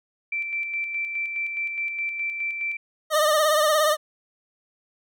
sine tone with tremolo, 2340 Hz, D7, 7 cents flat, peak -24 dBFS, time 0.32-2.77 s, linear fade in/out 5 ms, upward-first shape square, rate 4.8 Hz, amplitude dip 40%
25% pulse tone with vibrato, 612 Hz, D#5, 29 cents flat, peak -14 dBFS, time 3.1-3.97 s, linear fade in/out 50 ms, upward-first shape triangle, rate 17 Hz, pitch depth 70 cents each way
effects none

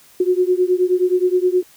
sine beating tone pair, 360 / 369.5 Hz, F#4 / F#4, -47 / -2 cents, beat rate 9.5 Hz, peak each -16 / -17 dBFS, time 0.2-1.63 s, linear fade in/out 5 ms, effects white hiss -49 dBFS RMS until 1.76 s

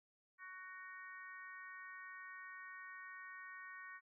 harmonic tone with a mistuned harmonic, 371.9 Hz, F#4, 9 cents sharp, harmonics 3 / 4 / 5 / 6, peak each -56 / -55 / -53 / -62 dBFS, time 0.38-4.01 s, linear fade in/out 50 ms, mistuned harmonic 6, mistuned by +17 cents, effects none

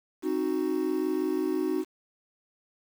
triangle chord, C diminished, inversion none, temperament equal with one note detuned, 265.1 / 311.1 / 370 Hz, C4 / Eb4 / Gb4, +23 / 0 / 0 cents, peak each -31 / -27 / -27 dBFS, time 0.22-1.85 s, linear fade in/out 50 ms, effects 8-bit

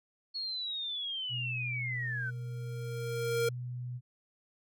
sine linear sweep, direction down, 4360 to 1475 Hz, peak -34 dBFS, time 0.34-2.31 s, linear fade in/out 20 ms
sine tone, 123.47 Hz, B2, in tune, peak -36 dBFS, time 1.29-4.01 s, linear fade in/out 50 ms
square tone with exponential growth, 466.2 Hz, A#4, in tune, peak -27 dBFS, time 1.92-3.49 s, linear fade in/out 5 ms, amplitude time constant 340 ms
effects none

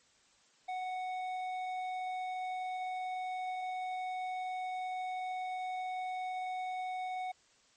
sine tone with hard clipping, 740 Hz, F#5, in tune, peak -37 dBFS, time 0.68-7.32 s, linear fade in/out 10 ms, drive 8 dB, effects white hiss -67 dBFS RMS until 7.76 s + MP3 32 kbps

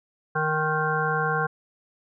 harmonic tone with a mistuned harmonic, 155.56 Hz, D#3, in tune, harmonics 1 / 3 / 5 / 7 / 9 / 10, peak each -29 / -29 / -29 / -29 / -29 / -29 dBFS, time 0.35-1.47 s, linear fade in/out 10 ms, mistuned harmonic 7, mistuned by -24 cents, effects none

